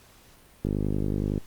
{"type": "click train", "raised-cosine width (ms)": 3, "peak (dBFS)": -14, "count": 38, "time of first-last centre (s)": [0.65, 1.378], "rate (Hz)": 50.8, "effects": ["pink hiss -55 dBFS RMS until 1.46 s", "Opus 48 kbps"]}